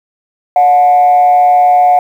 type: tone with frequency modulation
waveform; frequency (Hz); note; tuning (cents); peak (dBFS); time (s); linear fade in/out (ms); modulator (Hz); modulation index
sine; 725; F#5; -35; -3; 0.56-1.99; 2; 143; 0.37
effects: tanh soft clip ceiling -1 dBFS + 7-bit